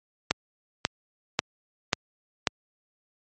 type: click train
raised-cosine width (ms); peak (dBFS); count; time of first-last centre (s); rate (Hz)
0.2; -3; 5; 0.31-2.472; 1.85
effects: high-pass 80 Hz 12 dB/octave + MP3 32 kbps